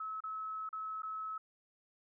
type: tone with dropouts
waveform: sine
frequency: 1293 Hz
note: E6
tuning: 34 cents flat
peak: -38 dBFS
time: 0-1.38 s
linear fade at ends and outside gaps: 5 ms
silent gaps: 0.205-0.237 / 0.691-0.728 / 1.021-1.031 s
effects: none